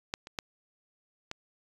clicks, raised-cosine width 0.2 ms, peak -14 / -27 / -15 / -19 dBFS, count 4, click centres 0.139 / 0.271 / 0.388 / 1.314 s, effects resampled to 24000 Hz

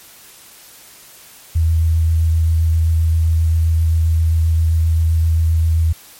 sine tone with vibrato, 81.3 Hz, E2, 23 cents flat, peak -11 dBFS, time 1.55-5.93 s, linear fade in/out 10 ms, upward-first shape sine, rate 7.6 Hz, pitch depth 14 cents each way, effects white hiss -42 dBFS RMS until 6.19 s + MP3 64 kbps

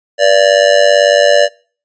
square tone with amplitude modulation, 582 Hz, D5, 16 cents flat, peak -3 dBFS, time 0.18-1.49 s, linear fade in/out 50 ms, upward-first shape sine, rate 98.1 Hz, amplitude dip 85%, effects noise-tail reverb RT60 0.4 s tail -23 dB re dry + resampled to 16000 Hz

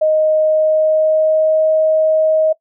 sine tone with pitch glide, 622.3 to 629.2 Hz, D#5 to D#5, 0 to +19 cents, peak -10 dBFS, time 0.01-2.53 s, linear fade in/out 10 ms, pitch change +19 cents, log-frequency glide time 0.42-1.67 s, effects noise-tail reverb RT60 0.1 s tail -20 dB re dry

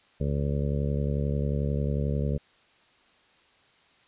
harmonic tone, 71.2 Hz, C#2, 47 cents sharp, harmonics 1 / 2 / 3 / 4 / 5 / 6 / 7 / 8, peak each -29 / -28 / -33 / -42 / -42 / -37 / -38 / -40 dBFS, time 0.2-2.38 s, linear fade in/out 10 ms, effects white hiss -61 dBFS RMS until 4.07 s + resampled to 8000 Hz

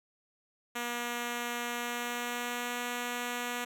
5% pulse tone with pitch glide, 239.8 to 242.9 Hz, A#3 to B3, +49 to -29 cents, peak -22 dBFS, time 0.75-3.65 s, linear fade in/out 10 ms, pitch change +22 cents, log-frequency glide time 1.73-2.79 s, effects none

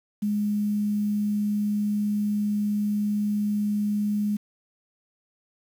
sine tone with quantisation, 207.7 Hz, G#3, in tune, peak -22 dBFS, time 0.22-4.37 s, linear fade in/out 10 ms, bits 8, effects none

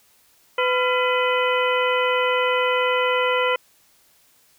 harmonic tone with a mistuned harmonic, 502 Hz, B4, 28 cents sharp, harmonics 1 / 2 / 3 / 4 / 5 / 6, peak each -21 / -24 / -26 / -27 / -28 / -29 dBFS, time 0.58-3.56 s, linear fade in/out 5 ms, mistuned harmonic 3, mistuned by -150 cents, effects white hiss -58 dBFS RMS until 4.58 s

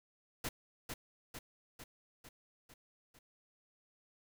pink noise with echo, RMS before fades -39 dBFS, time 0.44-0.49 s, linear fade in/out 5 ms, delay 450 ms, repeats 6, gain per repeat -4 dB, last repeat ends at 3.19 s, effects none

